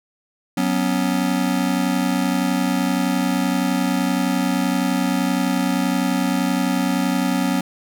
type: chord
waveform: square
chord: F# suspended fourth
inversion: none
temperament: just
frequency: 185 / 246.7 / 277.5 Hz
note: F#3 / B3 / C#4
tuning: 0 / -2 / +2 cents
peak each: -23 dBFS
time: 0.57-7.61 s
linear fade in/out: 5 ms
effects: none